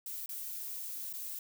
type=noise with dropouts; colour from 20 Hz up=violet; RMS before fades=-41 dBFS; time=0.06-1.39 s; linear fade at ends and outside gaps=2 ms; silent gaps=0.26-0.291 / 1.128-1.136 s; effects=none